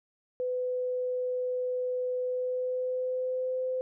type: tone with pitch glide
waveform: sine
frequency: 502 to 512.8 Hz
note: B4 to C5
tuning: +28 to -35 cents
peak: -28 dBFS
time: 0.4-3.81 s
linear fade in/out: 0 ms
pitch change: +37 cents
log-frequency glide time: 2.2-3.62 s
effects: none